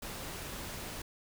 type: noise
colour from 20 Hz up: pink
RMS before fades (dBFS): -42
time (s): 0.02-1.02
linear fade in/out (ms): 5
effects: none